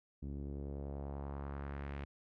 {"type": "tone with low-pass filter sweep", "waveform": "sawtooth", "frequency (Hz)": 70.2, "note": "C#2", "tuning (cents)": 22, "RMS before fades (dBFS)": -43, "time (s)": [0.22, 2.05], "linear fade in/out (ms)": 10, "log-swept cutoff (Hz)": [260, 2500], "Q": 1.6, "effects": []}